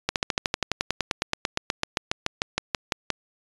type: slowing click train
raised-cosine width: 0.2 ms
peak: -5 dBFS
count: 27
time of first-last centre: 0.09-3.103 s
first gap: 68 ms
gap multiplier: 1.04
effects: resampled to 22050 Hz